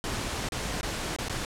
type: noise with dropouts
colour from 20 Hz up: pink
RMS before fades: -32 dBFS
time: 0.04-1.45 s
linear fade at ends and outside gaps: 1 ms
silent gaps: 0.488-0.521 / 0.811-0.83 / 1.163-1.186 / 1.285-1.296 s
effects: low-pass 9000 Hz 12 dB/octave